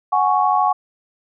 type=chord; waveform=sine; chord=F# suspended second; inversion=none; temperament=just; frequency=740 / 832.5 / 1110 Hz; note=F#5 / G#5 / C#6; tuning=0 / +4 / +2 cents; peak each=-18 dBFS; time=0.12-0.73 s; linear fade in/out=10 ms; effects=none